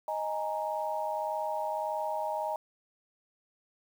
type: chord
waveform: sine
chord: D# suspended fourth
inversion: none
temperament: equal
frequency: 622.3 / 830.6 / 932.3 Hz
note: D#5 / G#5 / A#5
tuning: 0 / 0 / 0 cents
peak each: -34 / -35 / -35 dBFS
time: 0.08-2.56 s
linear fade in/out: 2 ms
effects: 9-bit